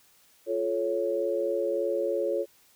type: chord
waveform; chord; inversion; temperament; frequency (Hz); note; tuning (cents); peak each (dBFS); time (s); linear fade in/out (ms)
sine; F augmented; none; equal with one note detuned; 349.2 / 432.4 / 554.4; F4 / A4 / C#5; 0 / -30 / 0; -31 / -30 / -28; 0.46-2.46; 50
effects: white hiss -61 dBFS RMS until 2.75 s